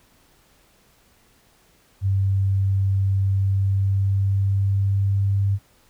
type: tone with pitch glide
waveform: sine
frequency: 97.3 to 99.06 Hz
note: G2 to G2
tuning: -12 to +19 cents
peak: -17 dBFS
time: 2.01-5.59 s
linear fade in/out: 50 ms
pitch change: +31 cents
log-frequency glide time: 3.33-5.45 s
effects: pink hiss -58 dBFS RMS until 5.89 s